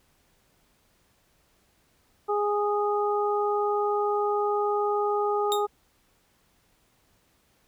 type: harmonic tone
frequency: 413.3 Hz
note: G#4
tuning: 8 cents flat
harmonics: 1 / 2 / 3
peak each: -25 / -28 / -30 dBFS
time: 2.28-5.67 s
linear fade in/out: 20 ms
type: tone with exponential decay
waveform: sawtooth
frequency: 3696 Hz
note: A#7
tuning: 16 cents flat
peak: -21 dBFS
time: 5.52-5.66 s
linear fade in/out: 0 ms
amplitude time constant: 30 ms
effects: pink hiss -66 dBFS RMS until 7.67 s